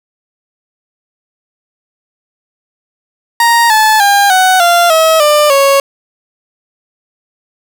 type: tone with pitch steps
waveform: 30% pulse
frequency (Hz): 935 / 867.4 / 804.6 / 746.4 / 692.4 / 642.3 / 595.9 / 552.8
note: A#5 / A5 / G5 / F#5 / F5 / E5 / D5 / C#5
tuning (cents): +5 / -25 / +45 / +15 / -15 / -45 / +25 / -5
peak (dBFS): -3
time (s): 3.4-5.8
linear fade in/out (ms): 2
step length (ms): 300
effects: none